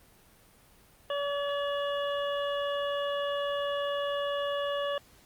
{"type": "harmonic tone with a mistuned harmonic", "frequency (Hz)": 570, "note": "C#5", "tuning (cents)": 48, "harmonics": [1, 2, 3, 5, 6], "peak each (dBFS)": [-30, -36, -40, -40, -44], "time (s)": [1.1, 4.98], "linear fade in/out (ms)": 2, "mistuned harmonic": 5, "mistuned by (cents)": 16, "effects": ["pink hiss -59 dBFS RMS until 5.25 s", "Opus 32 kbps"]}